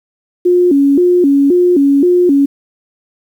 sine tone with vibrato, 315.8 Hz, D#4, 26 cents sharp, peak -6 dBFS, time 0.45-2.46 s, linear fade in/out 10 ms, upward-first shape square, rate 1.9 Hz, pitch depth 210 cents each way, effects 7-bit

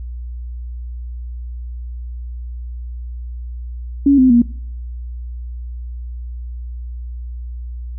sine tone with pitch steps, 280 / 258.2 / 238.2 Hz, C#4 / C4 / A#3, +18 / -23 / +38 cents, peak -7 dBFS, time 4.06-4.42 s, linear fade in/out 5 ms, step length 120 ms, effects noise-tail reverb RT60 0.6 s tail -21 dB re dry + added 60 Hz sine -25 dBFS peak until 7.98 s

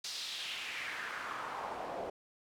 pink noise with band-pass filter sweep, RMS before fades -41 dBFS, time 0.04-2.1 s, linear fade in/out 5 ms, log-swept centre 4900 to 560 Hz, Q 2.5, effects none

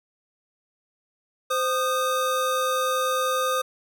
square tone pair together, 516.7 / 1229 Hz, C5 / D#6, -22 / -22 cents, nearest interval octave + minor third, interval 1500 cents, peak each -26 / -25 dBFS, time 1.5-3.62 s, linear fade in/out 10 ms, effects none

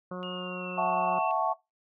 harmonic tone, 181.4 Hz, F#3, 34 cents flat, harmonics 1 / 2 / 3 / 4 / 5 / 6 / 7 / 8, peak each -37 / -42 / -39 / -50 / -51 / -44 / -46 / -51 dBFS, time 0.11-1.19 s, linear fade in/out 5 ms
sine tone with pitch glide, 2845 to 2687 Hz, F7 to E7, +31 to +33 cents, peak -39 dBFS, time 0.23-1.31 s, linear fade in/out 0 ms, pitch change -98 cents, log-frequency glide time 0.34-0.7 s
sine chord, F# minor seventh, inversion third, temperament equal with one note detuned, 659.3 / 734.5 / 880 / 1108.7 Hz, E5 / F#5 / A5 / C#6, 0 / -13 / 0 / 0 cents, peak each -30 dBFS, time 0.77-1.54 s, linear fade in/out 20 ms
effects noise-tail reverb RT60 0.2 s tail -21 dB re dry

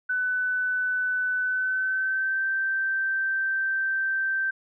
sine tone with pitch glide, 1500 to 1560.1 Hz, F#6 to G6, +23 to -9 cents, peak -23 dBFS, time 0.09-4.51 s, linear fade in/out 10 ms, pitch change +68 cents, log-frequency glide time 1.37-2.45 s, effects none

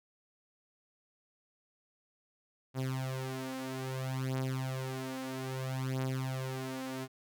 sawtooth beating tone pair, 130.81 / 131.42 Hz, C3 / C3, 0 / +8 cents, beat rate 0.61 Hz, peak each -33 / -34 dBFS, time 2.74-7.08 s, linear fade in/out 50 ms, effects none

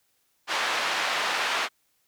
pink band-pass noise, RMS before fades -27 dBFS, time 0.47-1.69 s, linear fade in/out 50 ms, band 870 to 3700 Hz, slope 12 dB/octave, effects white hiss -70 dBFS RMS until 2.07 s

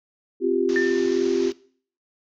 sine chord, C suspended fourth, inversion none, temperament equal, 261.6 / 349.2 / 392 Hz, C4 / F4 / G4, 0 / 0 / 0 cents, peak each -26 / -22 / -22 dBFS, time 0.4-1.53 s, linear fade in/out 50 ms
white low-pass noise, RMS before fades -40 dBFS, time 0.69-1.52 s, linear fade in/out 0 ms, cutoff 6500 Hz, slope 96 dB/octave
sine tone with exponential decay, 1792 Hz, A6, 31 cents sharp, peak -20 dBFS, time 0.76-1.41 s, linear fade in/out 0 ms, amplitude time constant 140 ms
effects noise-tail reverb RT60 0.5 s tail -19 dB re dry

